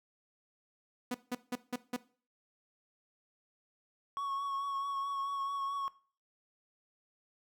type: tone bursts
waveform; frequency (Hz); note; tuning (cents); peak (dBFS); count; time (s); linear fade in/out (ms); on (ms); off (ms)
sawtooth; 246.9; B3; 0; -29; 5; 1.11-1.965; 5; 35; 170
type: tone with vibrato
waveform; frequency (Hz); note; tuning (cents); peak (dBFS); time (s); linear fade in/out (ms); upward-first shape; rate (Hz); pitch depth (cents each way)
triangle; 1108.7; C#6; 0; -32; 4.17-5.88; 0; triangle; 4.6; 27
effects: noise-tail reverb RT60 0.4 s tail -18 dB re dry